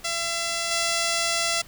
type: tone with level steps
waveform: 5% pulse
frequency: 675 Hz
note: E5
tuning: 41 cents sharp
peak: -14 / -11 dBFS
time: 0.04-1.62 s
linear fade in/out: 10 ms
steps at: 0.71 s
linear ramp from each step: 2 ms
effects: pink hiss -49 dBFS RMS until 1.67 s